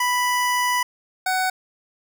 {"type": "tone pair in turn", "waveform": "25% pulse", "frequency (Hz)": [987.8, 747.3], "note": ["B5", "F#5"], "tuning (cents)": [0, 17], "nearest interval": "perfect fourth", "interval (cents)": 483, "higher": "first", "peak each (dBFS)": [-15, -16], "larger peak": "first", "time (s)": [[0, 0.83], [1.26, 1.5]], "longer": "first", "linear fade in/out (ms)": 5, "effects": []}